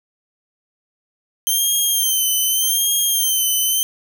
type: tone with vibrato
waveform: 5% pulse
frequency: 3136 Hz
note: G7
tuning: in tune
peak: -8 dBFS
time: 1.47-3.83 s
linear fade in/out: 0 ms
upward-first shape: sine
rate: 0.84 Hz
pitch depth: 60 cents each way
effects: none